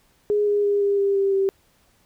sine tone with pitch steps, 415.3 / 410.8 / 406.3 / 401.8 / 397.5 / 393.1 / 388.8 Hz, G#4 / G#4 / G#4 / G4 / G4 / G4 / G4, 0 / -19 / -38 / +43 / +24 / +5 / -14 cents, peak -17 dBFS, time 0.3-1.49 s, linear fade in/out 0 ms, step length 170 ms, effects pink hiss -61 dBFS RMS until 2.05 s

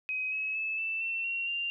sine tone with pitch steps, 2526 / 2567 / 2609 / 2652 / 2695 / 2739 / 2783 Hz, D#7 / E7 / E7 / E7 / E7 / F7 / F7, +26 / -47 / -18 / +10 / +38 / -34 / -7 cents, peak -30 dBFS, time 0.09-1.7 s, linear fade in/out 0 ms, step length 230 ms, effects none

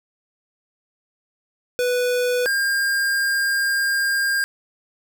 square tone pair in turn, 493.9 / 1606.5 Hz, B4 / G6, 0 / +42 cents, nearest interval octave + minor sixth, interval 2042 cents, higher second, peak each -19 dBFS, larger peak neither, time 1.79-2.46 / 2.46-4.44 s, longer second, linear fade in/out 0 ms, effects none

